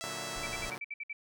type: tone with vibrato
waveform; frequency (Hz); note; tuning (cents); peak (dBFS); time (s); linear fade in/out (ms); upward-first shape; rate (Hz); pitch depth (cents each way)
5% pulse; 659.3; E5; 0; -27; 0.01-0.7; 0; sine; 5.6; 12
type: chord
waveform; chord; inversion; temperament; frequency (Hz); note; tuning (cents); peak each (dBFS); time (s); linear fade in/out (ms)
5% pulse; Bb augmented; none; equal; 116.54 / 146.83 / 185; Bb2 / D3 / F#3; 0 / 0 / 0; -34; 0.04-0.78; 0
type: noise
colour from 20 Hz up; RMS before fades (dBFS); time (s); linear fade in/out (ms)
brown; -46; 0.36-0.69; 2
type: tone bursts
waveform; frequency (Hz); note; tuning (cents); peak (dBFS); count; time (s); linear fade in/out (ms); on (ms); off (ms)
sine; 2318; D7; -23; -36; 8; 0.43-1.13; 5; 35; 60
effects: none